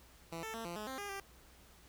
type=tone with pitch steps; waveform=10% pulse; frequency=166 / 442.8 / 227.2 / 172 / 212.4 / 263.6 / 405.9 / 393.5 Hz; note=E3 / A4 / A#3 / F3 / G#3 / C4 / G#4 / G4; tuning=+12 / +11 / -44 / -26 / +39 / +13 / -40 / +7 cents; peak=-33 dBFS; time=0.32-1.2 s; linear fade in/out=2 ms; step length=110 ms; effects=added 60 Hz sine -63 dBFS peak until 1.88 s + pink hiss -62 dBFS RMS until 1.88 s